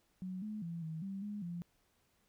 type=tone with pitch steps; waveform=sine; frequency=185.1 / 213.2 / 168.5 / 159.6 / 194.6 / 207 / 172.8 Hz; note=F#3 / G#3 / E3 / D#3 / G3 / G#3 / F3; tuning=+1 / +46 / +38 / +44 / -12 / -5 / -18 cents; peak=-39 dBFS; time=0.22-1.62 s; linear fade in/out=0 ms; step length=200 ms; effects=pink hiss -75 dBFS RMS until 2.28 s